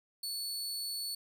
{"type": "tone", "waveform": "sawtooth", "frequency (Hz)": 4435, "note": "C#8", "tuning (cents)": 0, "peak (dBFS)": -33, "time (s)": [0.23, 1.15], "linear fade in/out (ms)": 5, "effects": []}